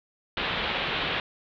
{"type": "low-pass noise", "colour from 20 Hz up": "white", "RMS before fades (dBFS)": -29, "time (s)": [0.37, 1.2], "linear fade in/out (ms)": 2, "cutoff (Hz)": 3700, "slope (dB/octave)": 48, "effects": []}